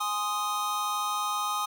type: chord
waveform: square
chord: Ab major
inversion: none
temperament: equal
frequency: 830.6 / 1046.5 / 1244.5 Hz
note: Ab5 / C6 / Eb6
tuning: 0 / 0 / 0 cents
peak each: -35 / -36 / -30 dBFS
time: 0-1.66 s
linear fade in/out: 10 ms
effects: none